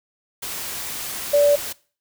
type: tone in noise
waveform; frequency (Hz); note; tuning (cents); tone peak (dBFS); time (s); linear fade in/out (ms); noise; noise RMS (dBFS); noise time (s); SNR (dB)
sine; 579; D5; -25; -12; 1.33-1.56; 10; white; -30; 0.42-1.73; +15
effects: noise-tail reverb RT60 0.4 s tail -21 dB re dry